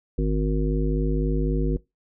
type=harmonic tone; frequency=51.91 Hz; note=G#1; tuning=in tune; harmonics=1 / 3 / 5 / 7 / 9; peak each=-22 / -27 / -29 / -30 / -32 dBFS; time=0.18-1.77 s; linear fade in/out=5 ms; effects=noise-tail reverb RT60 0.2 s tail -21 dB re dry